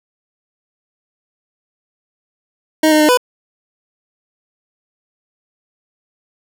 25% pulse tone with pitch steps, 313 / 306.9 / 304 / 496.8 Hz, D#4 / D#4 / D#4 / B4, +10 / -24 / -40 / +10 cents, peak -5 dBFS, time 2.83-3.174 s, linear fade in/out 5 ms, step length 86 ms, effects none

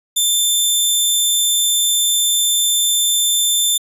15% pulse tone, 3552 Hz, A7, 16 cents sharp, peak -6 dBFS, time 0.16-3.78 s, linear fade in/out 10 ms, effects resampled to 32000 Hz

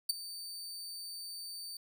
sawtooth tone with ADSR envelope, 4588 Hz, D8, 41 cents flat, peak -22 dBFS, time 0.09-1.77 s, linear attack 8 ms, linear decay 16 ms, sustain -17 dB, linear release 3 ms, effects none

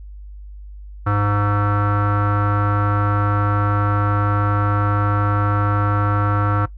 square tone with low-pass filter, 102.7 Hz, G#2, 19 cents flat, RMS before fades -18 dBFS, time 1.06-6.66 s, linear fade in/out 10 ms, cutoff 1300 Hz, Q 7.7, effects noise-tail reverb RT60 0.1 s tail -18 dB re dry + added 50 Hz sine -33 dBFS peak until 6.77 s

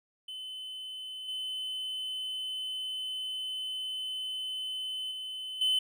triangle tone with level steps, 3039 Hz, F#7, 46 cents sharp, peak -37 / -32 / -35 / -23 dBFS, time 0.28-5.79 s, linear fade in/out 5 ms, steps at 1.28 / 5.11 / 5.61 s, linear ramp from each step 5 ms, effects none

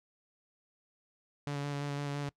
sawtooth tone with vibrato, 143.2 Hz, D3, 43 cents flat, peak -30 dBFS, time 1.47-2.29 s, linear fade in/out 0 ms, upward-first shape square, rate 5.9 Hz, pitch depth 13 cents each way, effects noise-tail reverb RT60 0.1 s tail -23 dB re dry + low-pass 7000 Hz 12 dB/octave

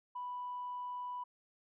sine tone, 987.8 Hz, B5, in tune, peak -38 dBFS, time 0.15-1.24 s, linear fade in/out 10 ms, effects tanh soft clip ceiling -34 dBFS

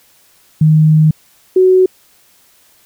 sine tone pair in turn, 155.56 / 372 Hz, D#3 / F#4, 0 / +9 cents, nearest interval octave + minor third, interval 1509 cents, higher second, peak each -5 dBFS, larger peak neither, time 0.61-1.11 / 1.56-1.86 s, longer first, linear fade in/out 5 ms, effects white hiss -50 dBFS RMS until 2.85 s

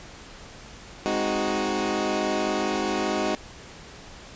20% pulse chord, Ab dominant seventh, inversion none, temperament equal, 207.7 / 261.6 / 311.1 / 370 Hz, Ab3 / C4 / Eb4 / Gb4, 0 / 0 / 0 / 0 cents, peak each -25 / -27 / -24 / -23 dBFS, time 1.06-3.35 s, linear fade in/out 0 ms, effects pink hiss -44 dBFS RMS until 4.35 s + resampled to 16000 Hz

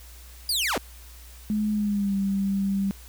sawtooth linear sweep, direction down, 4978 to 146.83 Hz, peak -20 dBFS, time 0.49-0.78 s, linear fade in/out 2 ms
sine tone with pitch glide, 211.8 to 196.48 Hz, G#3 to G3, +34 to +4 cents, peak -22 dBFS, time 1.5-2.91 s, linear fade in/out 0 ms, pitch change -130 cents, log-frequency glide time 1.72-2.15 s
effects added 60 Hz sine -44 dBFS peak until 3.08 s + white hiss -50 dBFS RMS until 3.08 s

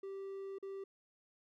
triangle tone with dropouts, 390.2 Hz, G4, 8 cents flat, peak -40 dBFS, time 0.03-0.84 s, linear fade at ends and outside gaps 5 ms, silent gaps 0.585-0.626 s, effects none

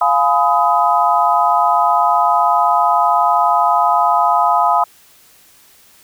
sine chord, F half-diminished seventh, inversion none, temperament just, 698.5 / 838.1 / 1005.8 / 1257.2 Hz, F5 / Ab5 / Cb6 / Eb6, 0 / +16 / +31 / +18 cents, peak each -16 dBFS, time 0.01-4.84 s, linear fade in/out 5 ms, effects white hiss -48 dBFS RMS until 6.03 s

